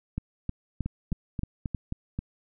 two click trains, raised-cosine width 5 ms, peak -18 / -17 dBFS, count 6 / 6, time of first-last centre 0.86-2.19 / 0.18-1.747 s, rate 3.76 / 3.19 Hz, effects none

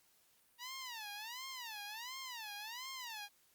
10% pulse tone with vibrato, 933 Hz, A#5, 1 cent sharp, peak -36 dBFS, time 0.58-3.29 s, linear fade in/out 50 ms, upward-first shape sine, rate 1.4 Hz, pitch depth 230 cents each way, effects white hiss -71 dBFS RMS until 3.54 s + Opus 48 kbps

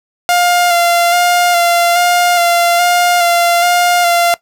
sawtooth tone with vibrato, 698.5 Hz, F5, in tune, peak -5 dBFS, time 0.29-4.34 s, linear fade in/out 0 ms, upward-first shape square, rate 1.2 Hz, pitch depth 19 cents each way, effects noise-tail reverb RT60 0.1 s tail -18 dB re dry

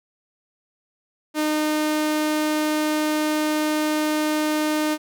sawtooth tone, 305.7 Hz, D#4, 30 cents flat, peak -16 dBFS, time 1.34-4.98 s, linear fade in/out 50 ms, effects none

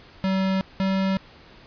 square tone pair in turn, 190.8 / 191.91 Hz, G3 / G3, -47 / -36 cents, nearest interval unison, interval 11 cents, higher second, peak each -21 dBFS, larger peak neither, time 0.24-0.61 / 0.8-1.17 s, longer neither, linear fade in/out 0 ms, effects pink hiss -49 dBFS RMS until 1.66 s + resampled to 11025 Hz

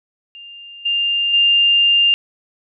sine tone with level steps, 2800 Hz, F7, 4 cents sharp, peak -34 / -15 / -10 dBFS, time 0.35-2.14 s, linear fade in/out 0 ms, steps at 0.85 / 1.33 s, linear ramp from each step 10 ms, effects none

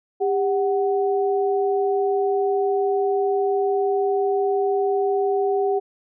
sine tone pair together, 398.7 / 745.7 Hz, G4 / F#5, +29 / +13 cents, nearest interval major seventh, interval 1084 cents, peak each -19 / -24 dBFS, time 0.2-5.8 s, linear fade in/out 20 ms, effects none

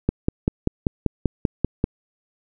click train, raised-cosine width 3 ms, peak -5 dBFS, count 10, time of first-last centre 0.09-1.841 s, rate 5.14 Hz, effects none

